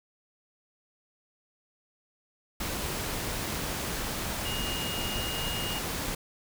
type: tone in noise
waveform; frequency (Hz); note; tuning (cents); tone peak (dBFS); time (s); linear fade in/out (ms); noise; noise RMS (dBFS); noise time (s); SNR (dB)
sine; 2854; F7; +37; -35; 4.45-5.79; 5; pink; -33; 2.6-6.15; -5
effects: none